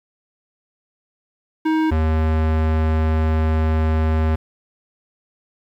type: tone pair in turn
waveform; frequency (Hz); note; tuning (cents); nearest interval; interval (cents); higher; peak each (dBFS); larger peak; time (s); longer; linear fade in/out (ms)
square; 315.9 / 78.97; D#4 / D#2; +26 / +26; 2 octaves; 2400; first; -16; neither; 1.65-1.91 / 1.91-4.36; second; 10
effects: low-pass 2000 Hz 12 dB/octave + 8-bit